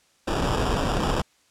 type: noise with sample-and-hold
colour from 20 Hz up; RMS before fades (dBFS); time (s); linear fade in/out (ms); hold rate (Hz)
pink; -24; 0.27-1.22; 10; 2100
effects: white hiss -62 dBFS RMS until 1.5 s + low-pass 8000 Hz 12 dB/octave